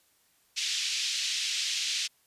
pink band-pass noise, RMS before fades -31 dBFS, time 0.56-2.08 s, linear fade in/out 20 ms, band 2700 to 6600 Hz, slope 24 dB/octave, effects white hiss -67 dBFS RMS until 2.26 s + resampled to 32000 Hz

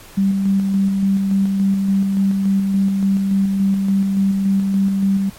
sine tone with tremolo, 195.4 Hz, G3, 5 cents flat, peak -12 dBFS, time 0.17-5.3 s, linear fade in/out 10 ms, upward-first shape square, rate 3.5 Hz, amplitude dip 30%, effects pink hiss -41 dBFS RMS until 5.38 s + MP3 64 kbps

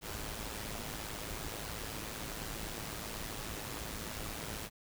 pink noise with amplitude modulation, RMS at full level -39 dBFS, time 0.01-4.7 s, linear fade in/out 50 ms, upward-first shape sine, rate 108 Hz, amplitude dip 60%, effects none

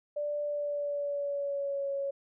sine tone with pitch glide, 587.3 to 555.3 Hz, D5 to C#5, 0 to +3 cents, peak -30 dBFS, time 0.16-2.11 s, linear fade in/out 10 ms, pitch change -97 cents, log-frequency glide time 0.43-1.9 s, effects none

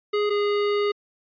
square tone pair in turn, 415.3 / 411.2 Hz, G#4 / G#4, 0 / -17 cents, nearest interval unison, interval 17 cents, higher first, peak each -21 dBFS, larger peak neither, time 0.13-0.3 / 0.3-0.92 s, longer second, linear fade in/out 10 ms, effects resampled to 11025 Hz

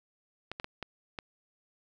clicks, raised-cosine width 0.3 ms, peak -21 dBFS, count 5, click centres 0.516 / 0.599 / 0.644 / 0.827 / 1.188 s, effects none

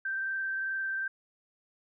sine tone with frequency modulation, 1564 Hz, G6, 4 cents flat, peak -30 dBFS, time 0.05-1.08 s, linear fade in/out 5 ms, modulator 22.5 Hz, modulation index 0.74, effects none

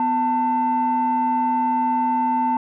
sine tone pair together, 250 / 890.9 Hz, B3 / A5, +21 / +21 cents, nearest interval octave + minor seventh, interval 2200 cents, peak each -22 / -17 dBFS, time 0-2.57 s, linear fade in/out 2 ms, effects tanh soft clip ceiling -13 dBFS

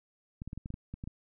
clicks, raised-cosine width 5 ms, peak -27 dBFS, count 10, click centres 0.419 / 0.476 / 0.531 / 0.576 / 0.659 / 0.704 / 0.741 / 0.94 / 1.039 / 1.075 s, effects none

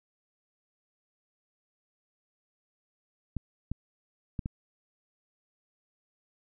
clicks, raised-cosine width 5 ms, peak -20 dBFS, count 4, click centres 3.367 / 3.716 / 4.392 / 4.459 s, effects none

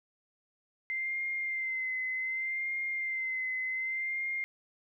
sine tone with vibrato, 2080 Hz, C7, 11 cents flat, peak -31 dBFS, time 0.9-4.44 s, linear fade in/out 0 ms, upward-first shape sine, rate 0.66 Hz, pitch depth 34 cents each way, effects 12-bit

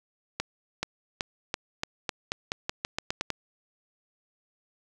accelerating click train, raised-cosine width 0.2 ms, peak -11 dBFS, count 14, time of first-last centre 0.4-3.303 s, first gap 430 ms, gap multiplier 0.88, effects none

